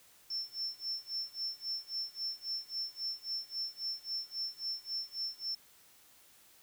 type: tone with tremolo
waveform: sine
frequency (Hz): 5370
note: E8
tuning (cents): +31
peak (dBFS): -33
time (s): 0.3-5.55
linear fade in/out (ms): 5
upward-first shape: sine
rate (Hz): 3.7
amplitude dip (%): 95
effects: white hiss -62 dBFS RMS until 6.62 s